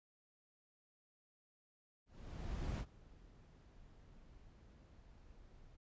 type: noise with ADSR envelope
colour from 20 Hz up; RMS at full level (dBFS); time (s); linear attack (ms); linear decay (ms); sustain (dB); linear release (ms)
brown; -39; 2.06-5.77; 730; 63; -22; 21
effects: resampled to 16000 Hz